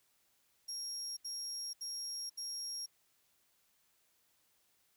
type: tone bursts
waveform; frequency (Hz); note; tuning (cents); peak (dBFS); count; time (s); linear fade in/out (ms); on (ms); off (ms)
35% pulse; 5588; F8; 0; -37; 4; 0.68-2.862; 10; 490; 74
effects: white hiss -74 dBFS RMS until 4.96 s